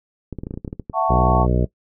clicks, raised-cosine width 3 ms, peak -16 dBFS, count 12, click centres 0.327 / 0.387 / 0.435 / 0.469 / 0.509 / 0.54 / 0.575 / 0.648 / 0.678 / 0.729 / 0.797 / 0.898 s
sine chord, F# minor seventh, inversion third, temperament just, 666 / 740 / 888 / 1110 Hz, E5 / F#5 / A5 / C#6, +18 / 0 / +16 / +2 cents, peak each -22 dBFS, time 0.93-1.47 s, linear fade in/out 50 ms
harmonic tone, 61.5 Hz, B1, 7 cents flat, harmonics 1 / 2 / 3 / 4 / 5 / 6 / 7 / 8 / 9 / 10, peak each -19 / -21 / -23 / -29 / -30 / -27 / -29 / -32 / -33 / -31 dBFS, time 1.09-1.66 s, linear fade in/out 20 ms
effects noise-tail reverb RT60 0.1 s tail -19 dB re dry

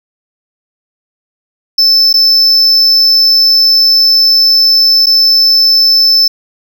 triangle tone with dropouts, 5274 Hz, E8, in tune, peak -3 dBFS, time 1.78-6.28 s, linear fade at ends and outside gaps 5 ms, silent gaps 2.129-2.139 / 5.06-5.067 s, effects none

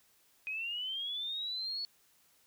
sine linear sweep, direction up, 2489 to 4435 Hz, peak -35 dBFS, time 0.47-1.85 s, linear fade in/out 0 ms, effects white hiss -68 dBFS RMS until 2.46 s

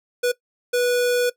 square tone bursts at uneven times, 489.7 Hz, B4, 15 cents flat, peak -18 dBFS, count 2, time 0.23-0.32 / 0.73-1.3 s, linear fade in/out 10 ms, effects noise-tail reverb RT60 0.1 s tail -18 dB re dry

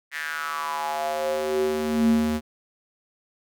square tone with high-pass filter sweep, 76.6 Hz, D#2, 27 cents flat, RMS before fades -25 dBFS, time 0.11-2.41 s, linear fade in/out 50 ms, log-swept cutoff 1900 to 160 Hz, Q 5.6, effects none

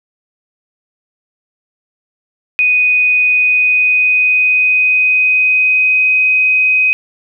sine tone with pitch glide, 2490 to 2515 Hz, D#7 to D#7, +1 to +18 cents, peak -8 dBFS, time 2.59-6.93 s, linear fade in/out 0 ms, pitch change +17 cents, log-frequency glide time 3.25-6.12 s, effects none

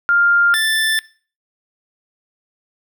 sine / 25% pulse tone pair in turn, 1400 / 1763.9 Hz, F6 / A6, +4 / +4 cents, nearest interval major third, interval 400 cents, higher second, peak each -11 dBFS, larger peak neither, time 0.09-0.54 / 0.54-0.99 s, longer neither, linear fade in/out 0 ms, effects noise-tail reverb RT60 0.4 s tail -20 dB re dry

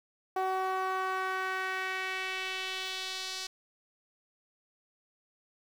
sawtooth tone with band-pass filter sweep, 376.8 Hz, F#4, 32 cents sharp, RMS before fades -34 dBFS, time 0.36-3.47 s, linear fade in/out 5 ms, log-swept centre 800 to 4800 Hz, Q 1.9, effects 9-bit

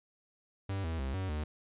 45% pulse tone with pitch steps, 97.6 / 81.4 / 66.5 / 94.7 / 75.9 Hz, G2 / E2 / C2 / F#2 / D#2, -7 / -21 / +29 / +41 / -42 cents, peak -33 dBFS, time 0.69-1.44 s, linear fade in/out 5 ms, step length 150 ms, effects resampled to 8000 Hz

